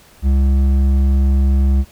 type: tone with hard clipping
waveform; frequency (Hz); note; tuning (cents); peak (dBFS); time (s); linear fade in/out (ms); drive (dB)
triangle; 67.6; C#2; -43; -12; 0.22-1.85; 50; 11
effects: pink hiss -47 dBFS RMS until 1.91 s